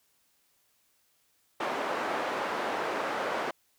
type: band-pass noise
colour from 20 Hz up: white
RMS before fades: -32 dBFS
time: 1.6-3.51 s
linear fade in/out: 5 ms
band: 360 to 1100 Hz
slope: 12 dB/octave
effects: white hiss -70 dBFS RMS until 3.78 s